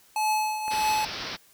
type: tone with tremolo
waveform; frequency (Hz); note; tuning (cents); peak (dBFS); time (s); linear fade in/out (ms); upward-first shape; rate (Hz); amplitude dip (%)
square; 859; A5; -42; -22; 0.16-1.05; 2; triangle; 1.7; 65
type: clicks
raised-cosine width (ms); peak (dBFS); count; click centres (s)
0.5; -23 / -23; 2; 0.681 / 0.738
type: low-pass noise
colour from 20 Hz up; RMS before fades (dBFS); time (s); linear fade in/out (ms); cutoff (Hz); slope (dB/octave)
white; -35; 0.7-1.37; 20; 5600; 96
effects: white hiss -58 dBFS RMS until 1.53 s